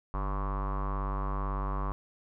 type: tone with low-pass filter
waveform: square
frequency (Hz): 49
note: G1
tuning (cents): 0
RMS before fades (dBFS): -32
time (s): 0.14-1.92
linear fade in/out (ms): 0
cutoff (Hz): 1100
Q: 8
effects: none